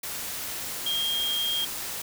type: tone in noise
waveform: sine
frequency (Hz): 3227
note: G7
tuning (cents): +50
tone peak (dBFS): -25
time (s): 0.86-1.65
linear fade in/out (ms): 5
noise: white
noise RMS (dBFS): -34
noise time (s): 0.03-2.02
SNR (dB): +6
effects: none